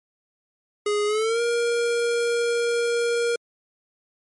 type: tone with pitch glide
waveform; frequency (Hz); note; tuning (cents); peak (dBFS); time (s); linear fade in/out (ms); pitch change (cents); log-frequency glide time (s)
square; 415.3 to 471.6; G#4 to A#4; 0 to +20; -21; 0.86-3.36; 5; +220; 1.06-1.41
effects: MP3 48 kbps